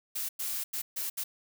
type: noise bursts at uneven times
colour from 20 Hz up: blue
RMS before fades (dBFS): -34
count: 5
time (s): 0.15-0.29 / 0.39-0.64 / 0.73-0.82 / 0.96-1.1 / 1.17-1.24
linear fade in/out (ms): 10
effects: none